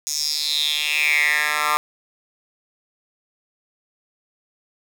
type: tone with high-pass filter sweep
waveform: 10% pulse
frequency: 150.1 Hz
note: D3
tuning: 38 cents sharp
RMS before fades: -21 dBFS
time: 0.07-1.77 s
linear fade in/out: 0 ms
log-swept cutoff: 6200 to 1200 Hz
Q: 6.2
effects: 7-bit